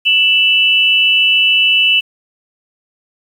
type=tone pair together; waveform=sine; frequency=2653 / 2960 Hz; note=E7 / F#7; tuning=+10 / 0 cents; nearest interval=major second; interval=190 cents; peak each=-11 dBFS; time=0.05-2.01 s; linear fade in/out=20 ms; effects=7-bit